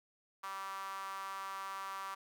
sawtooth tone with high-pass filter, 194.1 Hz, G3, 17 cents flat, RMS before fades -43 dBFS, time 0.43-2.15 s, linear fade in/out 10 ms, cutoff 1100 Hz, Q 6, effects none

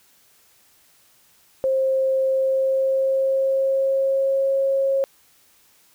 sine tone with pitch glide, 530 to 542.7 Hz, C5 to C#5, +22 to -37 cents, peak -17 dBFS, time 1.64-5.04 s, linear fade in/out 0 ms, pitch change +41 cents, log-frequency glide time 2.26-4.54 s, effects white hiss -57 dBFS RMS until 5.94 s

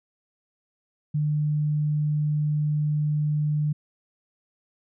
sine tone, 150 Hz, D3, 37 cents sharp, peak -21 dBFS, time 1.14-3.73 s, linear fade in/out 10 ms, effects none

